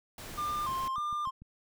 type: noise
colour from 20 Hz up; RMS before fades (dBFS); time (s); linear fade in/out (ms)
pink; -44; 0.18-0.88; 2
type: tone with vibrato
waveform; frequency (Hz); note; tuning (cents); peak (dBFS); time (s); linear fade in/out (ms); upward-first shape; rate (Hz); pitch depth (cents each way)
triangle; 1125; C#6; +25; -29; 0.37-1.31; 20; square; 1.7; 110
type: click train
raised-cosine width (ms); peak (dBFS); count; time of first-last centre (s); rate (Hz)
5; -37; 6; 0.69-1.42; 6.85
effects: none